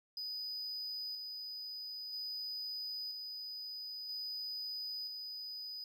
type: tone with tremolo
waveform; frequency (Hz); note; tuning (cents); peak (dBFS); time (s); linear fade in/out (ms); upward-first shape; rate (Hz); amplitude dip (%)
triangle; 4978; D#8; 0; -38; 0.17-5.84; 2; square; 0.51; 30
effects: none